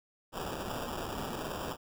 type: noise with sample-and-hold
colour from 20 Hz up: violet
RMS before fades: -38 dBFS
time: 0.32-1.77 s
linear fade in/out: 50 ms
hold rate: 2100 Hz
effects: none